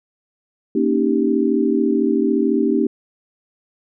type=chord; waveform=sine; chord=Eb dominant seventh; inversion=second; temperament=equal; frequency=233.1 / 277.2 / 311.1 / 392 Hz; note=Bb3 / Db4 / Eb4 / G4; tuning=0 / 0 / 0 / 0 cents; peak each=-20 dBFS; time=0.75-2.87 s; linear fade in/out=5 ms; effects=none